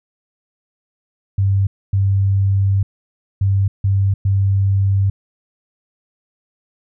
sine tone bursts at uneven times, 98 Hz, G2, in tune, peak -12 dBFS, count 5, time 1.38-1.67 / 1.93-2.83 / 3.41-3.68 / 3.84-4.14 / 4.25-5.1 s, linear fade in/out 5 ms, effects none

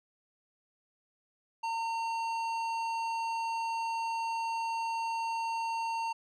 triangle tone with tanh clipping, 912 Hz, A#5, 38 cents flat, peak -33 dBFS, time 1.63-6.13 s, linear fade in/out 10 ms, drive 17 dB, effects none

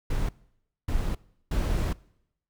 brown noise bursts at uneven times, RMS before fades -26 dBFS, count 3, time 0.1-0.29 / 0.88-1.15 / 1.51-1.93 s, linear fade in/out 5 ms, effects noise-tail reverb RT60 0.8 s tail -23 dB re dry

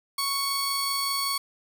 sawtooth tone pair together, 1108.7 / 4460 Hz, C#6 / C#8, 0 / +10 cents, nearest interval 2 octaves, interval 2410 cents, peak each -25 dBFS, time 0.18-1.38 s, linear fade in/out 5 ms, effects none

